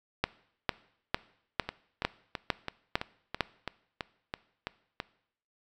two click trains, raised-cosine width 0.3 ms, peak -9 / -17 dBFS, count 8 / 11, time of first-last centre 0.24-3.407 / 1.69-5.001 s, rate 2.21 / 3.02 Hz, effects noise-tail reverb RT60 0.7 s tail -20 dB re dry

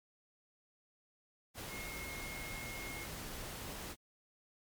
sine tone in noise, 2154 Hz, C7, 50 cents sharp, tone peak -46 dBFS, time 1.68-3.08 s, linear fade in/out 50 ms, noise pink, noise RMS -45 dBFS, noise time 1.54-3.96 s, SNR -4 dB, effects MP3 96 kbps

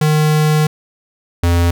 square tone pair in turn, 153.2 / 85.98 Hz, D#3 / F2, -27 / -27 cents, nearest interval minor seventh, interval 1000 cents, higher first, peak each -11 dBFS, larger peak neither, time 0.01-0.67 / 1.43-1.71 s, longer first, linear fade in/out 5 ms, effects none

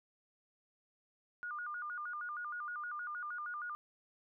sine tone with vibrato, 1317 Hz, E6, 2 cents flat, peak -39 dBFS, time 1.43-3.75 s, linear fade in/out 0 ms, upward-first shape square, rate 6.4 Hz, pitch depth 160 cents each way, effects none

